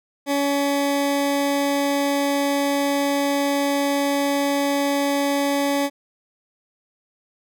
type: tone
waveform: 20% pulse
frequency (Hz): 282.1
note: C#4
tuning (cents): +30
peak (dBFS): -14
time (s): 0.26-5.9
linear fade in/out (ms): 50
effects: none